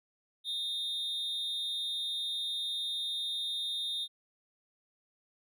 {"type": "tone with amplitude modulation", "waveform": "triangle", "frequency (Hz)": 3667, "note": "A#7", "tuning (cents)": -29, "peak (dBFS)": -28, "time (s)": [0.44, 4.08], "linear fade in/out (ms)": 50, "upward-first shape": "sine", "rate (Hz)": 300, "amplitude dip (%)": 70, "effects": []}